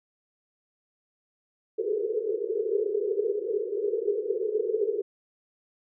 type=band-pass noise; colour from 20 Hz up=pink; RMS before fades=-28 dBFS; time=1.78-5.02 s; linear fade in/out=10 ms; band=390 to 460 Hz; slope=96 dB/octave; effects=none